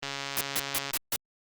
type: click train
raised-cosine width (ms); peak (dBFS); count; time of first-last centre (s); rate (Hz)
0.2; -16; 123; 0.03-0.908; 139
type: noise bursts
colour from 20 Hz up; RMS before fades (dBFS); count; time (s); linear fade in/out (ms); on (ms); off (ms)
white; -28; 5; 0.37-1.16; 0; 38; 150
effects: Opus 32 kbps